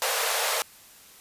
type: high-pass noise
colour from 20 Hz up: pink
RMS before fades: -26 dBFS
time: 0.02-0.62 s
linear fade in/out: 0 ms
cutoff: 450 Hz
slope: 96 dB/octave
effects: white hiss -51 dBFS RMS until 1.2 s + resampled to 32000 Hz